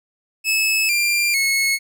sawtooth tone with pitch steps, 2599 / 2383 / 2185 Hz, E7 / D7 / C#7, -25 / +25 / -26 cents, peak -13 dBFS, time 0.44-1.79 s, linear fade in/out 50 ms, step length 450 ms, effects none

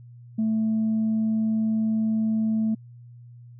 sine tone, 220 Hz, A3, in tune, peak -19 dBFS, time 0.38-2.75 s, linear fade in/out 10 ms, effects tanh soft clip ceiling -18 dBFS + added 120 Hz sine -43 dBFS peak until 3.59 s

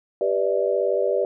sine chord, E minor seventh, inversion first, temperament equal with one note detuned, 392 / 493.9 / 587.3 / 644.9 Hz, G4 / B4 / D5 / E5, 0 / 0 / 0 / -38 cents, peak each -24 / -24 / -23 / -29 dBFS, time 0.21-1.25 s, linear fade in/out 2 ms, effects none

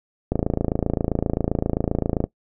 click train, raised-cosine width 2 ms, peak -7 dBFS, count 54, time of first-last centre 0.32-2.24 s, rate 27.6 Hz, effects noise-tail reverb RT60 0.1 s tail -18 dB re dry

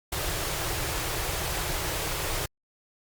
pink band-stop noise, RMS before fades -30 dBFS, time 0.12-2.46 s, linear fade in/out 5 ms, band 170 to 300 Hz, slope 96 dB/octave, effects Opus 48 kbps

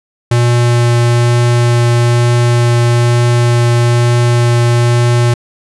square tone with vibrato, 119.7 Hz, A#2, 46 cents sharp, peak -8 dBFS, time 0.31-5.34 s, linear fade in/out 5 ms, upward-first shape triangle, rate 1.1 Hz, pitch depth 8 cents each way, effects resampled to 24000 Hz

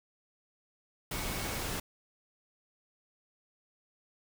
sine tone in noise, 2214 Hz, C#7, 3 cents flat, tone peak -47 dBFS, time 1.13-1.58 s, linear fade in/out 5 ms, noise pink, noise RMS -36 dBFS, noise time 1.11-1.8 s, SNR -14 dB, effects none

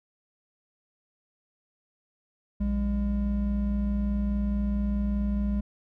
triangle tone pair together, 59.46 / 203.1 Hz, A#1 / G#3, +35 / -38 cents, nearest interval octave + major sixth, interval 2127 cents, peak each -25 dBFS, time 2.6-5.61 s, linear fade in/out 10 ms, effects none

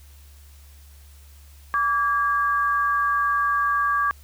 sine tone pair together, 1154 / 1632 Hz, D6 / G#6, -31 / -31 cents, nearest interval tritone, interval 600 cents, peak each -20 / -24 dBFS, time 1.74-4.11 s, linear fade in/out 0 ms, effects added 71 Hz sine -45 dBFS peak until 4.23 s + white hiss -55 dBFS RMS until 4.23 s

